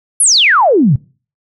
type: exponential sweep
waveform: sine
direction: down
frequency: 11380 to 116.9 Hz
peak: -6 dBFS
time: 0.2-0.96 s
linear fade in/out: 5 ms
effects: noise-tail reverb RT60 0.4 s tail -24 dB re dry